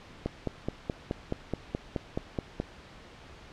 click train, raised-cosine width 2 ms, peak -16 dBFS, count 12, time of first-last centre 0.26-2.6 s, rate 4.7 Hz, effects pink hiss -50 dBFS RMS until 3.52 s + low-pass 4000 Hz 12 dB/octave

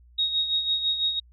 sine tone with tremolo, 3761 Hz, A#7, 15 cents sharp, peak -20 dBFS, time 0.18-1.2 s, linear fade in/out 10 ms, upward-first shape sine, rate 6 Hz, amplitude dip 60%, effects added 60 Hz sine -51 dBFS peak until 1.32 s

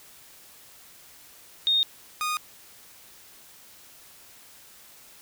sine / sawtooth tone pair in turn, 3696 / 1233.4 Hz, A#7 / D#6, -16 / -16 cents, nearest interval octave + perfect fifth, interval 1900 cents, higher first, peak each -19 / -22 dBFS, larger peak first, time 1.67-1.83 / 2.21-2.37 s, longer neither, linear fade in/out 0 ms, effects white hiss -51 dBFS RMS until 5.21 s

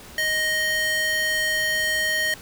square tone with high-pass filter, 623 Hz, D#5, 2 cents sharp, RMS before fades -23 dBFS, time 0.18-2.34 s, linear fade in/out 2 ms, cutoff 1600 Hz, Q 1.9, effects pink hiss -43 dBFS RMS until 2.41 s

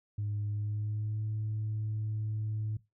sine tone with pitch glide, 103.83 to 107.8 Hz, G#2 to A2, 0 to -35 cents, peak -30 dBFS, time 0.18-2.77 s, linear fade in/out 5 ms, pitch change +65 cents, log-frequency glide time 0.49-1.24 s, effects noise-tail reverb RT60 0.2 s tail -18 dB re dry + tanh soft clip ceiling -28 dBFS

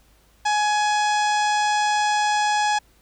harmonic tone with a mistuned harmonic, 839 Hz, G#5, 17 cents sharp, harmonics 1 / 2 / 3 / 4 / 5 / 6 / 7 / 8 / 9 / 10, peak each -19 / -26 / -32 / -32 / -37 / -34 / -37 / -41 / -37 / -42 dBFS, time 0.45-2.79 s, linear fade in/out 10 ms, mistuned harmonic 9, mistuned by -67 cents, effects added 53 Hz sine -57 dBFS peak until 3.01 s + pink hiss -59 dBFS RMS until 3.01 s

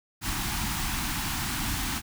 pink band-stop noise, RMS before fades -30 dBFS, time 0.21-2.02 s, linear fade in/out 50 ms, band 330 to 760 Hz, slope 48 dB/octave, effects none

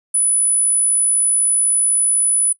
sine tone, 9956 Hz, D#9, in tune, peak -12 dBFS, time 0.14-2.53 s, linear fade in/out 10 ms, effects noise-tail reverb RT60 0.1 s tail -21 dB re dry

